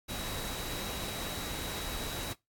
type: tone in noise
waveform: sine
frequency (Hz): 3872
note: B7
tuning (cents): -35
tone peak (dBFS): -44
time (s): 0.08-2.34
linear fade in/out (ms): 20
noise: pink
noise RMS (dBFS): -38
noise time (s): 0.08-2.34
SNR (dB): -9
effects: noise-tail reverb RT60 0.2 s tail -22 dB re dry + AAC 64 kbps